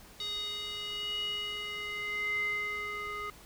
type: tone with band-pass filter sweep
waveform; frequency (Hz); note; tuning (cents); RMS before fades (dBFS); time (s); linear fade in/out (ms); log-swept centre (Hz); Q
square; 415.3; G#4; 0; -36; 0.2-3.3; 2; 3900 to 1600; 7.8
effects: added 50 Hz sine -61 dBFS peak until 3.45 s + pink hiss -54 dBFS RMS until 3.45 s